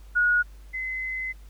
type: tone pair in turn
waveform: sine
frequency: 1450 / 2044 Hz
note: F#6 / C7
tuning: -35 / -41 cents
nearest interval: tritone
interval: 594 cents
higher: second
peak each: -18 / -28 dBFS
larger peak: first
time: 0.15-0.43 / 0.73-1.33 s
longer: second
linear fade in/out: 20 ms
effects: added 50 Hz sine -43 dBFS peak until 1.49 s + pink hiss -59 dBFS RMS until 1.49 s